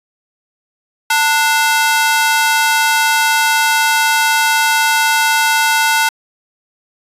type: ring-modulated tone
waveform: sawtooth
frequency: 1180 Hz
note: D6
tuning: 8 cents sharp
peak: -4 dBFS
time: 1.1-6.09 s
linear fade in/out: 5 ms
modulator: 288 Hz
effects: resampled to 32000 Hz